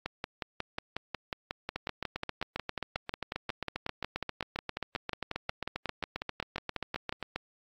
two click trains, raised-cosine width 0.3 ms, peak -17 / -17 dBFS, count 40 / 43, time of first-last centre 0.06-7.125 / 1.76-7.36 s, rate 5.52 / 7.5 Hz, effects AAC 48 kbps

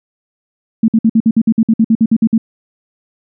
sine tone bursts, 224 Hz, A3, 31 cents sharp, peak -6 dBFS, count 15, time 0.83-2.38 s, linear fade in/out 5 ms, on 52 ms, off 55 ms, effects none

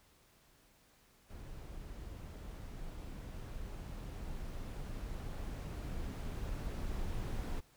brown noise with level ramp, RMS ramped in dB -48 to -38 dBFS, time 1.29-7.61 s, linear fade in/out 20 ms, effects pink hiss -67 dBFS RMS until 7.76 s

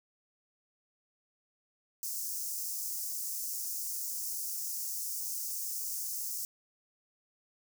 white high-pass noise, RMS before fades -37 dBFS, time 2.03-6.45 s, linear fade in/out 0 ms, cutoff 5200 Hz, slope 48 dB/octave, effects none

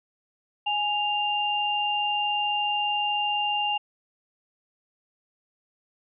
sine tone pair together, 830.6 / 2794 Hz, G#5 / F7, 0 / 0 cents, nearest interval octave + major sixth, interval 2100 cents, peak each -26 dBFS, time 0.66-3.78 s, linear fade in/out 10 ms, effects none

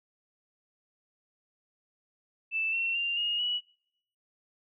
sine tone with pitch steps, 2644 / 2714 / 2785 / 2858 / 2934 Hz, E7 / E7 / F7 / F7 / F#7, +5 / +50 / -5 / +39 / -15 cents, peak -27 dBFS, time 2.51-3.61 s, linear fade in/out 50 ms, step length 220 ms, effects noise-tail reverb RT60 0.7 s tail -24 dB re dry

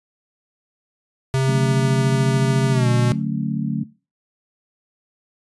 square tone with pitch glide, 133 to 121.96 Hz, C3 to B2, +29 to -21 cents, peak -17 dBFS, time 1.34-3.12 s, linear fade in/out 0 ms, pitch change -150 cents, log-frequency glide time 2.71-2.88 s
sine chord, D major seventh, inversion none, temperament just, 146.83 / 183.54 / 220.2 / 275.3 Hz, D3 / F#3 / A3 / C#4, 0 / -14 / +2 / -12 cents, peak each -24 / -25 / -25 / -30 dBFS, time 1.47-3.84 s, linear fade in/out 10 ms
effects noise-tail reverb RT60 0.3 s tail -17 dB re dry + resampled to 24000 Hz

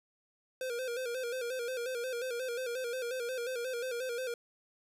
square tone with vibrato, 494.2 Hz, B4, 1 cent sharp, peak -35 dBFS, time 0.61-4.34 s, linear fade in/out 2 ms, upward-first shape square, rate 5.6 Hz, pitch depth 75 cents each way, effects resampled to 32000 Hz + 12-bit

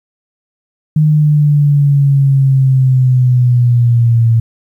sine exponential sweep, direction down, 154.2 to 113.9 Hz, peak -6 dBFS, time 0.96-4.4 s, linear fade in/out 5 ms, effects 8-bit

